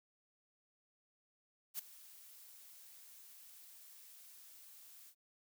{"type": "noise with ADSR envelope", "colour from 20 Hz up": "blue", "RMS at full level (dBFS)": -40, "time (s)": [1.74, 5.15], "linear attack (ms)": 50, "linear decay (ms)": 6, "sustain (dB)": -18, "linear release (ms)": 70, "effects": []}